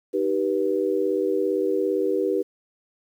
sine chord, Eb augmented, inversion none, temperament just, 311.1 / 388.9 / 486.1 Hz, Eb4 / G4 / B4, 0 / -14 / -28 cents, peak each -27 / -23 / -25 dBFS, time 0.13-2.43 s, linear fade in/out 20 ms, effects 9-bit

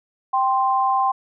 sine tone pair together, 784 / 1046.5 Hz, G5 / C6, 0 / 0 cents, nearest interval perfect fourth, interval 500 cents, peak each -19 dBFS, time 0.33-1.12 s, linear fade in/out 10 ms, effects none

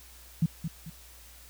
sine tone with echo, 163.6 Hz, E3, 13 cents flat, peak -20 dBFS, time 0.42-0.46 s, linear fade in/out 5 ms, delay 220 ms, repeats 2, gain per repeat -9 dB, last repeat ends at 0.9 s, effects added 60 Hz sine -53 dBFS peak until 1.49 s + white hiss -53 dBFS RMS until 1.49 s

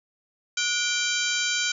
harmonic tone with a mistuned harmonic, 784 Hz, G5, in tune, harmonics 2 / 3 / 4 / 5 / 6 / 7 / 8 / 9, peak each -29 / -30 / -30 / -32 / -34 / -36 / -32 / -33 dBFS, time 0.57-1.72 s, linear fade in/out 5 ms, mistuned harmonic 2, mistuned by -130 cents, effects none

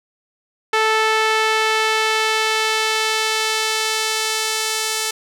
sawtooth tone with band-pass filter sweep, 438.8 Hz, A4, 5 cents flat, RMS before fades -19 dBFS, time 0.73-5.11 s, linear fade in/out 5 ms, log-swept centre 1800 to 6600 Hz, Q 0.72, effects none

